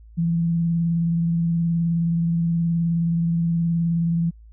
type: tone with vibrato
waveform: sine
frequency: 167.8 Hz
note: E3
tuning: 31 cents sharp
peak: -18 dBFS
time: 0.17-4.31 s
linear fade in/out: 20 ms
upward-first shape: triangle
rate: 19 Hz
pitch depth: 28 cents each way
effects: added 55 Hz sine -43 dBFS peak until 4.52 s

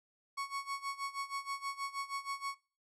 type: tone with tremolo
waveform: 35% pulse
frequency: 1108.7 Hz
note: C#6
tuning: in tune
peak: -33 dBFS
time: 0.37-2.55 s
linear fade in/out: 10 ms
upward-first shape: sine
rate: 6.3 Hz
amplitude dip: 85%
effects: noise-tail reverb RT60 0.4 s tail -23 dB re dry + low-pass 10000 Hz 12 dB/octave

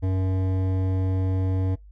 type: tone with hard clipping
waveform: triangle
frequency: 94 Hz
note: F#2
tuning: 28 cents sharp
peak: -23 dBFS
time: 0.02-1.76 s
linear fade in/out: 20 ms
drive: 17 dB
effects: noise-tail reverb RT60 0.2 s tail -25 dB re dry + added 50 Hz sine -44 dBFS peak until 1.91 s

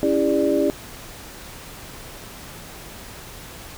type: tone cluster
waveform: sine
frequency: 279.7 / 330.4 / 403.8 / 590 Hz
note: C#4 / E4 / G#4 / D5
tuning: +16 / +4 / -49 / +8 cents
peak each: -22 dBFS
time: 0.03-0.7 s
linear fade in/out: 0 ms
effects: pink hiss -39 dBFS RMS until 3.77 s

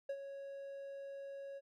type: tone with ADSR envelope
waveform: triangle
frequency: 553 Hz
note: C#5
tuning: 4 cents flat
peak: -34 dBFS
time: 0.09-1.61 s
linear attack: 6 ms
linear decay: 62 ms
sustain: -9 dB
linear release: 38 ms
effects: none

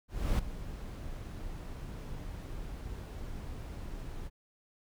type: noise with ADSR envelope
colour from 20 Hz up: brown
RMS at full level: -27 dBFS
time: 0.08-4.3 s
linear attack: 310 ms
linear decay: 4 ms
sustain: -14 dB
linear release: 37 ms
effects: none

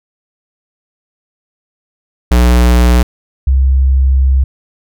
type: tone pair in turn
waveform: square / sine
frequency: 60.6 / 66.3 Hz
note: B1 / C2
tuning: -32 / +23 cents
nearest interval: major second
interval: 155 cents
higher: second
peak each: -6 dBFS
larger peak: neither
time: 2.31-3.03 / 3.47-4.44 s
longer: second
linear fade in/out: 5 ms
effects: none

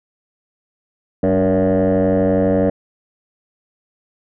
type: tone with frequency modulation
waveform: sine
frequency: 380.3 Hz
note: F#4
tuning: 48 cents sharp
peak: -10 dBFS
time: 1.23-2.7 s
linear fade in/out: 5 ms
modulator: 92.1 Hz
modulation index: 2.7
effects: tanh soft clip ceiling -11 dBFS

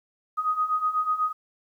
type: beating tone pair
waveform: sine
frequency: 1244.5 / 1252.6 Hz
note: D#6 / D#6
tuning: 0 / +11 cents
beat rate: 8.1 Hz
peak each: -28 / -24 dBFS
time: 0.37-1.33 s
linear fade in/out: 20 ms
effects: 10-bit

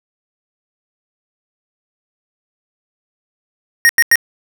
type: tone bursts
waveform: square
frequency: 1866 Hz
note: A#6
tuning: 1 cent sharp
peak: -7 dBFS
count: 3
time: 3.85-4.156 s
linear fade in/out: 0 ms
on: 42 ms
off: 90 ms
effects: none

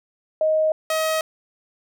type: tone pair in turn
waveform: sine / sawtooth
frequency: 626 / 634 Hz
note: D#5 / D#5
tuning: +10 / +32 cents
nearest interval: unison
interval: 22 cents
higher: second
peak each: -16 dBFS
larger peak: neither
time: 0.41-0.72 / 0.9-1.21 s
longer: neither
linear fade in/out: 2 ms
effects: none

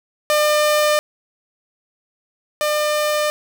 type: tone pair in turn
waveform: sawtooth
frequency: 601 / 601 Hz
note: D5 / D5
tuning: +40 / +40 cents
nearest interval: unison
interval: 0 cents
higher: neither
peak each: -10 / -13 dBFS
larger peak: first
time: 0.3-0.99 / 2.61-3.3 s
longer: neither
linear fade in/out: 0 ms
effects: none

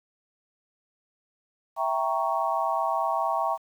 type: chord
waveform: sine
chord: E diminished seventh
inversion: none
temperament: equal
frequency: 659.3 / 784 / 932.3 / 1108.7 Hz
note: E5 / G5 / Bb5 / Db6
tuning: 0 / 0 / 0 / 0 cents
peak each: -29 dBFS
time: 1.76-3.58 s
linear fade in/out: 50 ms
effects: 9-bit

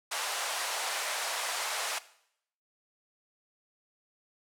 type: band-pass noise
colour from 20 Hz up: pink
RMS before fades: -34 dBFS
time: 0.11-1.99 s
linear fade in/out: 10 ms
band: 650 to 11000 Hz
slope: 24 dB/octave
effects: noise-tail reverb RT60 0.7 s tail -17 dB re dry

